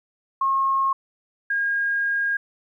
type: tone pair in turn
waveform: sine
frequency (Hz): 1081 / 1624.8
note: C#6 / G#6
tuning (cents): -44 / -38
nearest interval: perfect fifth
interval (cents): 706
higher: second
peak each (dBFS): -18 / -20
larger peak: first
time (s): 0.41-0.93 / 1.5-2.37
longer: second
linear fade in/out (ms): 5
effects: 10-bit